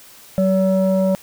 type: tone pair together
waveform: sine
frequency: 189.88 / 569 Hz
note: F#3 / C#5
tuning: +45 / +45 cents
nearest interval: octave + perfect fifth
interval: 1900 cents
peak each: -14 / -15 dBFS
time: 0.38-1.15 s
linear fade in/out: 0 ms
effects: tanh soft clip ceiling -10 dBFS + white hiss -44 dBFS RMS until 1.22 s